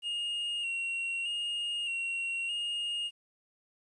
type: tone with vibrato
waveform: triangle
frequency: 2794 Hz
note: F7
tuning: in tune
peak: -30 dBFS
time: 0.02-3.11 s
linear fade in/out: 50 ms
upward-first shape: square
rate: 0.81 Hz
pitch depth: 33 cents each way
effects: resampled to 24000 Hz + 11-bit